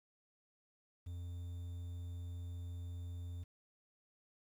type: tone with quantisation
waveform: triangle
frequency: 87.31 Hz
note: F2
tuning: in tune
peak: -40 dBFS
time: 1.06-3.44 s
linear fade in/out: 10 ms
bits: 11
effects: none